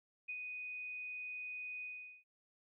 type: tone with ADSR envelope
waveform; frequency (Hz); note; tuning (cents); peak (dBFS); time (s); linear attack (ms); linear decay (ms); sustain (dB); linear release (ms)
sine; 2489; D#7; 0; -39; 0.28-2.24; 16; 62; -3; 410
effects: none